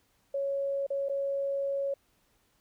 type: tone with dropouts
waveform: sine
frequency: 554.4 Hz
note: C#5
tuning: in tune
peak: -28 dBFS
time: 0.34-1.94 s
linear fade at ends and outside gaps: 5 ms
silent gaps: 0.866-0.903 / 1.087-1.095 s
effects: pink hiss -70 dBFS RMS until 2.6 s